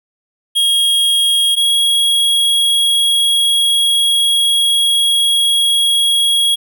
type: tone pair in turn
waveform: square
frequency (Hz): 3272 / 3308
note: G#7 / G#7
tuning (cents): -26 / -8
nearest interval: unison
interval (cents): 18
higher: second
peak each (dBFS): -11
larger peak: neither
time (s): 0.55-1.56 / 1.56-6.56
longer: second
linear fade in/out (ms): 20
effects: none